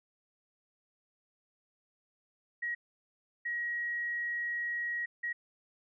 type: tone bursts at uneven times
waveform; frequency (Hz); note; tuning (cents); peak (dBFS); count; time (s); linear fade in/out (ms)
sine; 1900; A#6; +33; -32; 3; 2.62-2.75 / 3.45-5.06 / 5.23-5.33; 10
effects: none